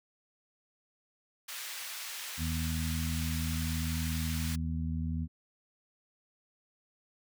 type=high-pass noise; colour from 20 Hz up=pink; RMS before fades=-41 dBFS; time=1.48-4.56 s; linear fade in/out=10 ms; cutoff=1700 Hz; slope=12 dB/octave
type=harmonic tone; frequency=80.7 Hz; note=E2; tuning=36 cents flat; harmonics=1 / 2 / 3; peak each=-33 / -36 / -38 dBFS; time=2.37-5.28 s; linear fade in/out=50 ms
effects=none